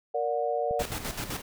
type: chord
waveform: sine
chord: Bb augmented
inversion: none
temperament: just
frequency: 466.2 / 582.7 / 728.4 Hz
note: Bb4 / D5 / F#5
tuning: 0 / -14 / -27 cents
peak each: -30 dBFS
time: 0.14-0.83 s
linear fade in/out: 10 ms
type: click train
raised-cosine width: 5 ms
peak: -28 dBFS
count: 7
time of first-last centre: 0.71-1.298 s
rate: 10.2 Hz
type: noise with tremolo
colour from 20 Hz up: pink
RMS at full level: -33 dBFS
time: 0.79-1.42 s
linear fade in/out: 10 ms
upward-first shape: square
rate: 7.8 Hz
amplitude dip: 60%
effects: none